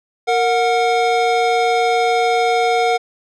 square tone pair together, 463.4 / 730 Hz, A#4 / F#5, -10 / -24 cents, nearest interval minor sixth, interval 786 cents, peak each -18 / -16 dBFS, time 0.27-2.98 s, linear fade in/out 20 ms, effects low-pass 5000 Hz 12 dB/octave

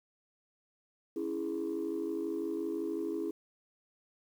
sine chord, C# minor, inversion none, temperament equal, 277.2 / 329.6 / 415.3 Hz, C#4 / E4 / G#4, 0 / 0 / 0 cents, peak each -39 / -34 / -36 dBFS, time 1.16-3.31 s, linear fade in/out 5 ms, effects tanh soft clip ceiling -27 dBFS + 10-bit

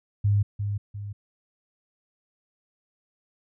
sine tone with echo, 102.1 Hz, G#2, 29 cents flat, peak -18 dBFS, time 0.24-0.43 s, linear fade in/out 10 ms, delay 350 ms, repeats 2, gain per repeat -7 dB, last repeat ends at 1.13 s, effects none

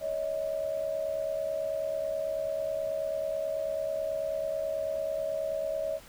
sine tone pair together, 564.8 / 634 Hz, C#5 / D#5, +32 / +32 cents, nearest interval major second, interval 200 cents, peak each -33 / -31 dBFS, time 0-6 s, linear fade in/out 50 ms, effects pink hiss -52 dBFS RMS until 6.08 s

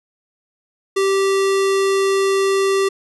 square tone, 389.9 Hz, G4, 9 cents flat, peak -15 dBFS, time 0.96-2.89 s, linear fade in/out 10 ms, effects resampled to 24000 Hz

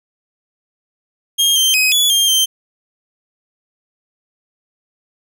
sawtooth tone with pitch steps, 3229 / 3140 / 2525 / 3416 / 3200 / 3130 Hz, G#7 / G7 / D#7 / G#7 / G7 / G7, -49 / +2 / +25 / +48 / +35 / -3 cents, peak -8 dBFS, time 1.38-2.46 s, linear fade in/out 20 ms, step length 180 ms, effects none

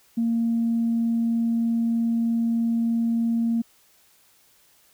sine tone, 230.8 Hz, A#3, 17 cents flat, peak -19 dBFS, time 0.17-3.62 s, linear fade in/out 10 ms, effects tanh soft clip ceiling -15 dBFS + white hiss -59 dBFS RMS until 4.93 s

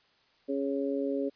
harmonic tone, 138.59 Hz, C#3, in tune, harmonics 2 / 3 / 4, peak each -31 / -33 / -34 dBFS, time 0.48-1.3 s, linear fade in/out 20 ms, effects white hiss -66 dBFS RMS until 1.35 s + resampled to 11025 Hz

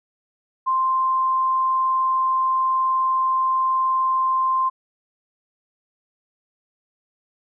sine tone, 1046.5 Hz, C6, in tune, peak -17 dBFS, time 0.66-4.7 s, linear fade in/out 20 ms, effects none

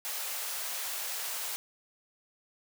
white high-pass noise, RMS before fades -36 dBFS, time 0.05-1.56 s, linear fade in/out 0 ms, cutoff 500 Hz, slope 24 dB/octave, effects none

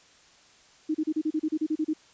sine tone bursts, 311.1 Hz, D#4, in tune, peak -23 dBFS, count 12, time 0.89-1.936 s, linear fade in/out 10 ms, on 56 ms, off 34 ms, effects white hiss -57 dBFS RMS until 2.13 s + resampled to 16000 Hz

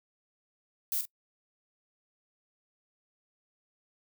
violet noise with echo, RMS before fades -31 dBFS, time 0.92-1.01 s, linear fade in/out 0 ms, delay 43 ms, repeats 1, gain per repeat -9 dB, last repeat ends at 1.053 s, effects noise-tail reverb RT60 0.1 s tail -23 dB re dry

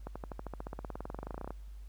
accelerating click train, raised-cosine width 1 ms, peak -26 dBFS, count 28, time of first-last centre 0.07-1.506 s, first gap 86 ms, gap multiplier 0.96, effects added 50 Hz sine -44 dBFS peak until 1.88 s + pink hiss -68 dBFS RMS until 1.88 s

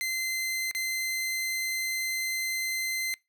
sawtooth tone with dropouts, 2069 Hz, C7, 20 cents flat, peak -25 dBFS, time 0.01-3.14 s, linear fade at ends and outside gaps 0 ms, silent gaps 0.712-0.749 s, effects noise-tail reverb RT60 0.2 s tail -23 dB re dry

